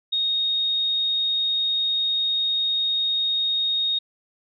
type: tone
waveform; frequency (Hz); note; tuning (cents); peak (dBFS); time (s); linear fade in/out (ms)
sine; 3725; A#7; -2; -20; 0.12-3.99; 10
effects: none